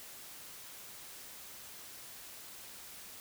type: silence
effects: white hiss -50 dBFS RMS until 3.2 s